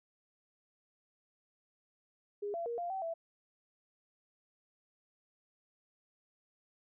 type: tone with pitch steps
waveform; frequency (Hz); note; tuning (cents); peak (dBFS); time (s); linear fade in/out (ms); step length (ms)
sine; 409.6 / 678 / 471 / 696 / 767 / 663; G#4 / E5 / A#4 / F5 / G5 / E5; -24 / +49 / +18 / -6 / -38 / +10; -35; 2.42-3.14; 10; 120
effects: none